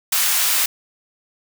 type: high-pass noise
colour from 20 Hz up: white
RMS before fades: -18 dBFS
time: 0.12-0.66 s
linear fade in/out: 5 ms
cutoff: 990 Hz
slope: 12 dB/octave
effects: none